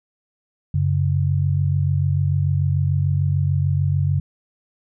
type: tone pair together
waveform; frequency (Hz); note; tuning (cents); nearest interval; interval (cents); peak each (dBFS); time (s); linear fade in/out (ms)
sine; 94.2 / 140.99; F#2 / C#3; +32 / +30; perfect fifth; 698; -19 / -19; 0.74-4.2; 5
effects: none